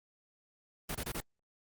pink noise bursts, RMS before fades -37 dBFS, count 4, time 0.89-1.205 s, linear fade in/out 5 ms, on 60 ms, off 25 ms, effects Opus 32 kbps

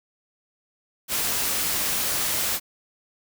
white noise, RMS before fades -25 dBFS, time 1.08-2.6 s, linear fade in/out 50 ms, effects none

